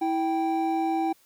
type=tone pair together; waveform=triangle; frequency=326.8 / 780.2 Hz; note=E4 / G5; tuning=-15 / -8 cents; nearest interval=octave + minor third; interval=1507 cents; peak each=-24 dBFS; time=0.01-1.13 s; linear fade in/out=10 ms; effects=white hiss -61 dBFS RMS until 1.25 s